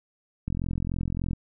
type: click train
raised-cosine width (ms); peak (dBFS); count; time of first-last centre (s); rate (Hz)
5; -17; 38; 0.48-1.333; 43.4
effects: none